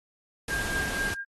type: tone with tremolo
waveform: sine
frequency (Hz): 1607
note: G6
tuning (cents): +43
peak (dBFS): -26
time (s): 0.48-1.25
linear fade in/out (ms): 50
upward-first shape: triangle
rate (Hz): 4.1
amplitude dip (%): 70
type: noise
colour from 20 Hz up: pink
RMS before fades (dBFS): -34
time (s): 0.48-1.14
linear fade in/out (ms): 2
effects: AAC 32 kbps